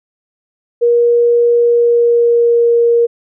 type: tone with pitch glide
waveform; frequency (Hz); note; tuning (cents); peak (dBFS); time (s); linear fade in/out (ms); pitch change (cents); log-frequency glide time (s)
sine; 474.8 to 469.9; A#4 to A#4; +32 to +14; -7; 0.81-3.07; 20; -18; 1.55-2.73
effects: none